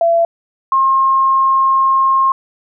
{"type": "tone pair in turn", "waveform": "sine", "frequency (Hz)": [674, 1069.9], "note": ["E5", "C6"], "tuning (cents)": [38, 38], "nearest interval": "minor sixth", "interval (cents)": 800, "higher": "second", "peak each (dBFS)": -9, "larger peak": "neither", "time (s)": [[0.01, 0.25], [0.72, 2.32]], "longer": "second", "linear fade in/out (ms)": 2, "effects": []}